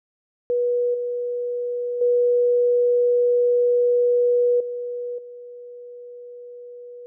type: tone with level steps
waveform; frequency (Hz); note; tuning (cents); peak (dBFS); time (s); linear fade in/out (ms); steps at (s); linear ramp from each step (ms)
sine; 486.3; B4; -27; -18 / -23 / -15 / -26 / -36; 0.5-7.06; 0; 0.94 / 2.01 / 4.6 / 5.18; 5
effects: none